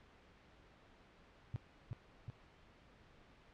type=tone with echo; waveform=sine; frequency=114.9 Hz; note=A#2; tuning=25 cents flat; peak=-36 dBFS; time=1.54-1.56 s; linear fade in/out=0 ms; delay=370 ms; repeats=2; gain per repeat=-3 dB; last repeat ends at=2.3 s; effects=pink hiss -64 dBFS RMS until 3.53 s + low-pass 3000 Hz 12 dB/octave